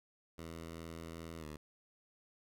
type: tone with pitch glide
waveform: 10% pulse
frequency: 82.41 to 76.01 Hz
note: E2 to D#2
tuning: 0 to -40 cents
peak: -37 dBFS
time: 0.38-1.57 s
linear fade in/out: 5 ms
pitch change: -140 cents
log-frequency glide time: 1.39-1.45 s
effects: none